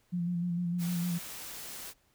sine tone with vibrato, 174.4 Hz, F3, 2 cents flat, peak -29 dBFS, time 0.12-1.19 s, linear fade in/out 20 ms, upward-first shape square, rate 6.6 Hz, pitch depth 28 cents each way
white noise, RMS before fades -43 dBFS, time 0.78-1.94 s, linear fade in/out 50 ms
effects pink hiss -70 dBFS RMS until 2.14 s

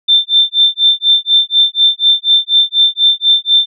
sine tone with tremolo, 3567 Hz, A7, 23 cents sharp, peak -4 dBFS, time 0.08-3.66 s, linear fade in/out 10 ms, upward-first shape sine, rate 4.1 Hz, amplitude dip 100%, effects none

